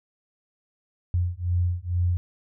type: beating tone pair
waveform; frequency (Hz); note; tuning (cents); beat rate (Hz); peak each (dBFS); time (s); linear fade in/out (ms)
sine; 87.31 / 89.51; F2 / F2; 0 / +43; 2.2; -25; 1.14-2.17; 0
effects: none